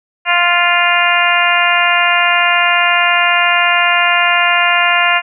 harmonic tone, 349.2 Hz, F4, in tune, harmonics 2 / 3 / 4 / 5 / 6 / 7 / 8, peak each -17 / -17 / -17 / -17 / -17 / -17 / -17 dBFS, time 0.25-5.22 s, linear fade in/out 50 ms, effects none

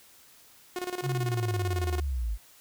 sawtooth tone with tremolo, 361.1 Hz, F#4, 42 cents flat, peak -26 dBFS, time 0.76-2 s, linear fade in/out 2 ms, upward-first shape square, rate 18 Hz, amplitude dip 75%
sine linear sweep, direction down, 138.59 to 48.96 Hz, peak -27 dBFS, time 1.02-2.38 s, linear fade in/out 50 ms
effects white hiss -56 dBFS RMS until 2.6 s

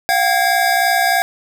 square tone cluster, 700 / 763 / 1635 Hz, F5 / G5 / G#6, +4 / -47 / -28 cents, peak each -18 dBFS, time 0.09-1.22 s, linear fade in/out 0 ms, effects none

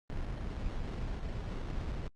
brown noise with sample-and-hold, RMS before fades -37 dBFS, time 0.1-2.08 s, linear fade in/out 0 ms, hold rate 2450 Hz, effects low-pass 5000 Hz 12 dB/octave + Opus 32 kbps

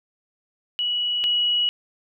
sine tone pair in turn, 2930 / 2920 Hz, F#7 / F#7, -18 / -24 cents, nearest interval unison, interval 6 cents, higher first, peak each -21 / -18 dBFS, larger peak second, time 0.79-1.24 / 1.24-1.69 s, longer neither, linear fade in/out 0 ms, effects none

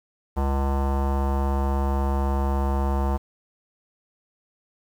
square tone with low-pass filter, 68.6 Hz, C#2, 17 cents flat, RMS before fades -23 dBFS, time 0.36-3.18 s, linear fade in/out 20 ms, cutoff 940 Hz, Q 3.1, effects 8-bit

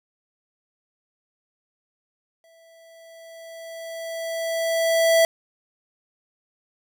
square tone with exponential growth, 659.3 Hz, E5, in tune, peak -14 dBFS, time 2.44-5.25 s, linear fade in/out 1 ms, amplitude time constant 610 ms, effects none

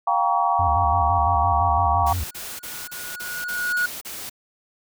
sine chord, G half-diminished seventh, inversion third, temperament just, 705.6 / 784 / 940.8 / 1128.9 Hz, F5 / G5 / Bb5 / Db6, +18 / 0 / +16 / +31 cents, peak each -23 dBFS, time 0.07-2.13 s, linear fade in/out 5 ms
triangle tone with vibrato, 81 Hz, E2, 30 cents flat, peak -21 dBFS, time 0.59-2.24 s, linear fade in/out 5 ms, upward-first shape square, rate 5.9 Hz, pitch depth 180 cents each way
white noise bursts, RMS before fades -34 dBFS, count 8, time 2.06-4.298 s, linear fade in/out 10 ms, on 250 ms, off 34 ms
triangle tone with exponential growth, 1453 Hz, F#6, 32 cents flat, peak -16 dBFS, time 2.11-3.86 s, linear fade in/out 5 ms, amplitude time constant 380 ms
effects none

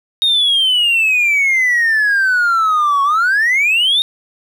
triangle exponential two-way sweep, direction down then up, 3743 to 1101 to 3743 Hz, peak -8 dBFS, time 0.22-4.02 s, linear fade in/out 0 ms, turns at 3.03 s, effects tanh soft clip ceiling -6 dBFS + 8-bit

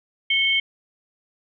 sine tone pair together, 2200 / 3137 Hz, C#7 / G7, -14 / +1 cents, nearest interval tritone, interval 615 cents, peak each -20 / -20 dBFS, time 0.3-0.6 s, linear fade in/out 5 ms, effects none

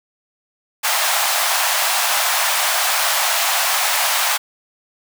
pink high-pass noise, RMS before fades -18 dBFS, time 0.83-4.38 s, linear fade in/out 20 ms, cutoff 650 Hz, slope 48 dB/octave, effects none

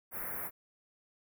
white band-stop noise, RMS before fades -39 dBFS, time 0.11-0.51 s, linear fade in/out 50 ms, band 2100 to 11000 Hz, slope 48 dB/octave, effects none

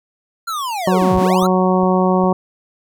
square linear two-way sweep, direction down then up, 1396.9 to 38.23 to 1396.9 Hz, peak -21 dBFS, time 0.47-1.47 s, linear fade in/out 10 ms, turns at 1.17 s
harmonic tone, 185 Hz, F#3, in tune, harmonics 1 / 2 / 3 / 4 / 5 / 6, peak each -15 / -18 / -20 / -21 / -22 / -23 dBFS, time 0.87-2.33 s, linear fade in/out 5 ms
click train, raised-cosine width 3 ms, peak -21 dBFS, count 4, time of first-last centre 1.02-2.24 s, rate 2.46 Hz
effects none

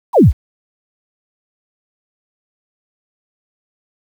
sine exponential sweep, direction down, 1108.7 to 44.81 Hz, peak -4 dBFS, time 0.13-0.33 s, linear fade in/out 50 ms, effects 7-bit

